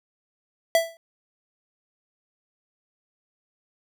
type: tone with exponential decay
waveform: square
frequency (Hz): 662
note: E5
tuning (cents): +7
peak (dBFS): -14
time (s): 0.75-0.97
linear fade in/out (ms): 1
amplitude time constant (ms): 47
effects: none